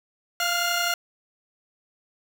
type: tone pair together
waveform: 15% pulse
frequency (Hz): 694.2 / 1420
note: F5 / F6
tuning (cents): -11 / +28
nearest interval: octave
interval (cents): 1239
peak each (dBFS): -19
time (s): 0.4-0.94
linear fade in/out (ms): 2
effects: none